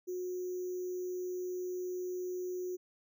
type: tone with sample-and-hold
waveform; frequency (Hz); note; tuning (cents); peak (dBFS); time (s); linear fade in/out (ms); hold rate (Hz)
sine; 362.8; F#4; -34; -35; 0.07-2.77; 20; 6300
effects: none